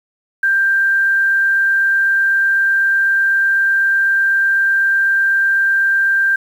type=tone; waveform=sine; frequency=1582 Hz; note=G6; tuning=15 cents sharp; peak=-11 dBFS; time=0.43-6.36 s; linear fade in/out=5 ms; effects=7-bit